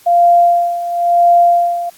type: tone with tremolo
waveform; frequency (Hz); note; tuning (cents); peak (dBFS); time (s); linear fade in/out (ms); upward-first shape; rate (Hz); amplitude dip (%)
sine; 694; F5; -11; -5; 0.06-1.9; 10; sine; 0.97; 75
effects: white hiss -45 dBFS RMS until 1.97 s + AAC 64 kbps